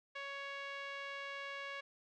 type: tone with low-pass filter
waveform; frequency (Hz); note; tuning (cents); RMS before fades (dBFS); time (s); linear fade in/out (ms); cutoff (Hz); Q
5% pulse; 557; C#5; +8; -45; 0.15-1.81; 10; 2200; 1.3
effects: none